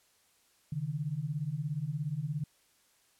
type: beating tone pair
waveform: sine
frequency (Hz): 137.8 / 154.8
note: C#3 / D#3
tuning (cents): -10 / -9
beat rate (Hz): 17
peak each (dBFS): -36 / -34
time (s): 0.72-2.44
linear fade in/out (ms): 5
effects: white hiss -68 dBFS RMS until 3.19 s + low-pass 12000 Hz 12 dB/octave